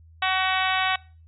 harmonic tone, 376 Hz, F#4, 28 cents sharp, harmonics 2 / 3 / 4 / 5 / 6 / 7 / 8 / 9 / 10, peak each -26 / -28 / -29 / -30 / -31 / -31 / -32 / -33 / -33 dBFS, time 0.22-0.96 s, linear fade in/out 5 ms, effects noise-tail reverb RT60 0.4 s tail -24 dB re dry + added 81 Hz sine -48 dBFS peak until 1.27 s

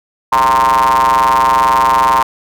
square ring-modulated tone, 62.2 Hz, B1, 13 cents sharp, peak -6 dBFS, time 0.32-2.23 s, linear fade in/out 5 ms, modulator 984 Hz, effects none

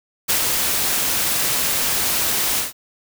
white noise with ADSR envelope, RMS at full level -17 dBFS, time 0.28-2.73 s, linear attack 22 ms, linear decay 87 ms, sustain -3 dB, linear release 150 ms, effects none

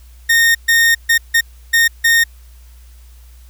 40% pulse tone bursts at uneven times, 1842 Hz, A#6, 21 cents flat, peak -8 dBFS, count 6, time 0.29-0.55 / 0.68-0.95 / 1.09-1.18 / 1.34-1.41 / 1.73-1.88 / 2.04-2.24 s, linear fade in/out 10 ms, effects added 60 Hz sine -38 dBFS peak until 3.49 s + white hiss -52 dBFS RMS until 3.49 s

